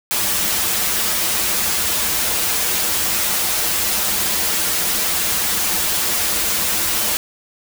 white noise with comb filter, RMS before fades -19 dBFS, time 0.11-7.17 s, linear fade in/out 0 ms, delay 7.4 ms, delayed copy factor -0.75, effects none

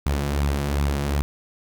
sawtooth tone with flanger, 71.1 Hz, C#2, 45 cents sharp, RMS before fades -23 dBFS, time 0.06-1.22 s, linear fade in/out 0 ms, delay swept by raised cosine 0.8 to 6.1 ms, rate 2.6 Hz, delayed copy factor +0.5, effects none

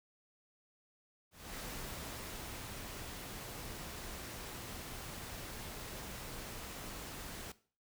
pink noise with ADSR envelope, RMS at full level -44 dBFS, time 1.31-7.52 s, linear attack 270 ms, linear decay 1100 ms, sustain -2 dB, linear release 4 ms, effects noise-tail reverb RT60 0.4 s tail -17 dB re dry

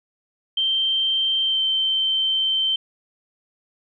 sine tone with pitch glide, 3136 to 3109 Hz, G7 to G7, 0 to -15 cents, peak -18 dBFS, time 0.57-2.76 s, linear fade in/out 5 ms, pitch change -15 cents, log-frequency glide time 1.44-1.6 s, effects none

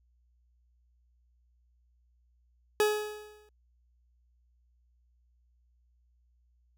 40% pulse tone with exponential decay, 422.6 Hz, G#4, 30 cents sharp, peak -20 dBFS, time 2.8-3.49 s, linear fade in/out 1 ms, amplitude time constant 150 ms, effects added 60 Hz sine -65 dBFS peak until 6.77 s

